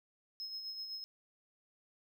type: tone with tremolo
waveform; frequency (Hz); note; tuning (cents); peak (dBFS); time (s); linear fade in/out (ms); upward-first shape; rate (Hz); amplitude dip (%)
triangle; 5160; E8; -38; -38; 0.4-1.04; 0; sine; 7.9; 45
effects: none